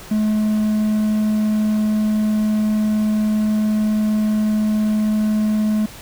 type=tone; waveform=triangle; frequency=213.9 Hz; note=A3; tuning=49 cents flat; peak=-13 dBFS; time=0.11-5.86 s; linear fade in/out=5 ms; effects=pink hiss -38 dBFS RMS until 6.01 s